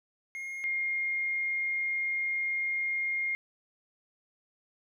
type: tone pair in turn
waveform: triangle / sine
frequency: 2141 / 2129 Hz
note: C7 / C7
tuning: +39 / +30 cents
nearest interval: unison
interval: 9 cents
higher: first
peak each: -34 / -28 dBFS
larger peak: second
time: 0.35-0.64 / 0.64-3.35 s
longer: second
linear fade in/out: 0 ms
effects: none